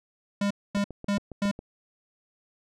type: tone bursts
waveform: square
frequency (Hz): 201.7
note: G3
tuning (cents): +50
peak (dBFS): -24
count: 4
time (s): 0.41-1.514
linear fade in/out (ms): 5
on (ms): 96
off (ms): 240
type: click train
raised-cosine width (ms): 2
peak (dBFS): -25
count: 7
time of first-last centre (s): 0.77-1.591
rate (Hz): 7.31
effects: low-pass 7000 Hz 12 dB/octave